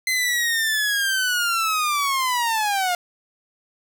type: linear sweep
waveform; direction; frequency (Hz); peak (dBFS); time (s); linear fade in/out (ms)
sawtooth; down; 2061 to 700; -16; 0.07-2.95; 2
effects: none